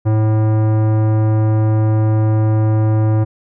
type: tone with tanh clipping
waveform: sine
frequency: 108.8 Hz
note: A2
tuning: 19 cents flat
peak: -13 dBFS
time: 0.05-3.25 s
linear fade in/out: 20 ms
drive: 17 dB
effects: none